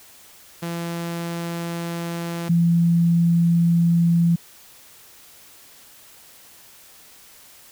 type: tone pair in turn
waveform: sawtooth / sine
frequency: 169.6 / 169.6 Hz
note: E3 / E3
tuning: +50 / +50 cents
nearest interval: unison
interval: 0 cents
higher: neither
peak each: -22 / -14 dBFS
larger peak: second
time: 0.62-2.49 / 2.49-4.36 s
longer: neither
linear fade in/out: 10 ms
effects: white hiss -48 dBFS RMS until 7.71 s